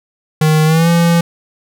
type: tone with pitch glide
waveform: square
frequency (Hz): 155.56 to 169.64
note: D#3 to E3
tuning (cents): 0 to +50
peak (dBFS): -9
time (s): 0.41-1.21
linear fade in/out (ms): 5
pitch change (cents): +150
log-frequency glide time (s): 0.65-0.89
effects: none